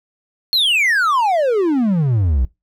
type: exponential sweep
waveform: triangle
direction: down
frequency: 4341 to 58.27 Hz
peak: -11 dBFS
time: 0.53-2.45 s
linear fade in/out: 0 ms
effects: noise-tail reverb RT60 0.2 s tail -21 dB re dry